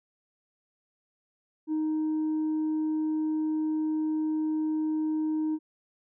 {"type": "tone with tanh clipping", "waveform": "sine", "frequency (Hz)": 311.1, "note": "D#4", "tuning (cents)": 0, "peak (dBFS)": -26, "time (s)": [1.67, 5.59], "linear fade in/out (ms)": 50, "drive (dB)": 1, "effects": []}